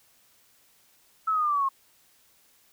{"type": "linear sweep", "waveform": "sine", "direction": "down", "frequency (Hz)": [1318.5, 1068], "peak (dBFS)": -22, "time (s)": [1.27, 1.69], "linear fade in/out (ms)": 10, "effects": ["white hiss -62 dBFS RMS until 2.72 s"]}